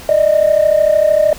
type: tone pair together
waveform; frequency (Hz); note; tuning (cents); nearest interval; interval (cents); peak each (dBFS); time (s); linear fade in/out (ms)
sine; 595 / 628.2; D5 / D#5; +22 / +16; minor second; 94; -10; 0.09-1.33; 2
effects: tanh soft clip ceiling -3 dBFS + pink hiss -34 dBFS RMS until 1.38 s